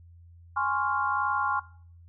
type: chord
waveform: sine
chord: Db major seventh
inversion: second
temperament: equal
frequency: 830.6 / 1046.5 / 1108.7 / 1396.9 Hz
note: Ab5 / C6 / Db6 / F6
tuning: 0 / 0 / 0 / 0 cents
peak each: -30 dBFS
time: 0.56-1.6 s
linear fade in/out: 10 ms
effects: noise-tail reverb RT60 0.5 s tail -19 dB re dry + added 85 Hz sine -49 dBFS peak until 2.08 s